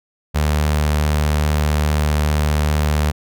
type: tone with notch filter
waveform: sawtooth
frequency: 75.2 Hz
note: D2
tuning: 42 cents sharp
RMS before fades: -17 dBFS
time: 0.34-3.12 s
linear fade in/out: 20 ms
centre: 320 Hz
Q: 1.8
effects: none